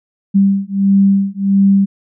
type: beating tone pair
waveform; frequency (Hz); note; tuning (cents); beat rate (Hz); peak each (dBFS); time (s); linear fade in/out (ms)
sine; 196 / 197.5; G3 / G3; 0 / +13; 1.5; -12; 0.34-1.86; 20
effects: none